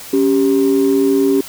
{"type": "tone pair together", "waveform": "sine", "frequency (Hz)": [277.2, 392.6], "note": ["C#4", "G4"], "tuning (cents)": [0, 3], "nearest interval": "tritone", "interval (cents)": 603, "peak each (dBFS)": -12, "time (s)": [0.13, 1.41], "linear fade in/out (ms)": 5, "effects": ["tanh soft clip ceiling -5 dBFS", "white hiss -33 dBFS RMS until 1.48 s"]}